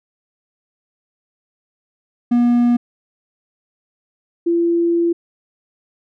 triangle / sine tone pair in turn, 240.5 / 340.1 Hz, B3 / F4, -46 / -46 cents, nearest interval tritone, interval 600 cents, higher second, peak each -9 / -13 dBFS, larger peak first, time 2.31-2.77 / 4.46-5.13 s, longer second, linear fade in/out 10 ms, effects none

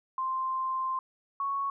sine tone pair in turn, 1046.5 / 1108.7 Hz, C6 / C#6, 0 / 0 cents, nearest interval minor second, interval 100 cents, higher second, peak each -28 dBFS, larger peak neither, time 0.18-0.99 / 1.4-1.7 s, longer first, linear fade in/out 2 ms, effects none

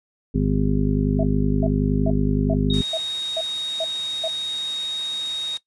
harmonic tone, 50.7 Hz, G#1, 41 cents flat, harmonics 1 / 2 / 3 / 4 / 5 / 7 / 8, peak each -23 / -28 / -23 / -26 / -23 / -35 / -30 dBFS, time 0.34-2.82 s, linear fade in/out 10 ms
sine tone bursts, 650 Hz, E5, 24 cents flat, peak -22 dBFS, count 8, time 1.19-4.28 s, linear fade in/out 5 ms, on 45 ms, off 390 ms
sine tone, 3750 Hz, A#7, 10 cents sharp, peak -24 dBFS, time 2.7-5.57 s, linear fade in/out 2 ms
white noise, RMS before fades -38 dBFS, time 2.73-5.58 s, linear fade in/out 10 ms
effects noise-tail reverb RT60 0.1 s tail -18 dB re dry + resampled to 22050 Hz

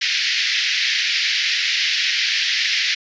pink band-pass noise, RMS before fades -20 dBFS, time 0.01-2.95 s, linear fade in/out 10 ms, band 1800 to 5500 Hz, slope 48 dB/octave, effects resampled to 16000 Hz

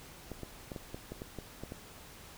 clicks, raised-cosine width 2 ms, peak -27 dBFS, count 10, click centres 0.317 / 0.433 / 0.718 / 0.762 / 0.945 / 1.12 / 1.219 / 1.387 / 1.636 / 1.721 s, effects pink hiss -52 dBFS RMS until 2.37 s

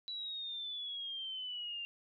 sine exponential sweep, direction down, 3951 to 2778 Hz, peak -39 dBFS, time 0.08-1.85 s, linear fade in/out 0 ms, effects none

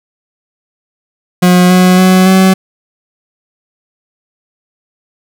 40% pulse tone with pitch steps, 179.9 / 182.83 / 185.81 / 188.84 Hz, F#3 / F#3 / F#3 / F#3, -48 / -20 / +8 / +36 cents, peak -3 dBFS, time 1.42-2.54 s, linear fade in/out 10 ms, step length 280 ms, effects none

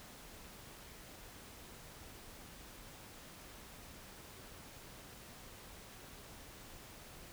silence, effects pink hiss -54 dBFS RMS until 7.32 s

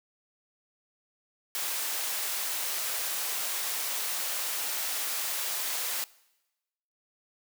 white high-pass noise, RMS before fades -32 dBFS, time 1.55-6.04 s, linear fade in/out 0 ms, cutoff 540 Hz, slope 12 dB/octave, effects noise-tail reverb RT60 1.0 s tail -22 dB re dry

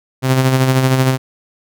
sawtooth tone with tremolo, 130.81 Hz, C3, in tune, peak -5 dBFS, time 0.22-1.18 s, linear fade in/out 50 ms, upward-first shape sine, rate 13 Hz, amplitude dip 45%, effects none

